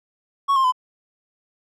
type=tone with pitch steps; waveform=triangle; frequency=1108.7 / 1060.5 / 1014.3 Hz; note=C#6 / C6 / B5; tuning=0 / +23 / +46 cents; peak=-13 dBFS; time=0.48-0.723 s; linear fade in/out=20 ms; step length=81 ms; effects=none